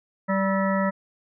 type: harmonic tone with a mistuned harmonic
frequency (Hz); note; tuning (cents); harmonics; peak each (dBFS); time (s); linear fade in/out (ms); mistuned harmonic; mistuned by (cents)
194.1; G3; -17; 1 / 3 / 5 / 7 / 9 / 10; -23 / -26 / -30 / -30 / -35 / -33; 0.28-0.91; 20; 7; -60
effects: none